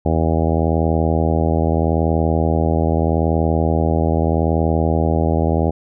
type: harmonic tone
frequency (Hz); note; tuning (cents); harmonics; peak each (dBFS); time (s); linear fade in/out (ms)
80.8; E2; -34; 1 / 2 / 3 / 4 / 5 / 6 / 7 / 8 / 9 / 10; -18 / -21 / -23 / -24 / -25 / -26 / -26 / -27 / -28 / -28; 0.05-5.71; 10
effects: none